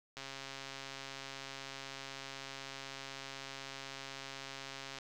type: click train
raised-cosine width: 0.2 ms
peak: -27 dBFS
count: 656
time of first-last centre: 0.17-4.986 s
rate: 136 Hz
effects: 10-bit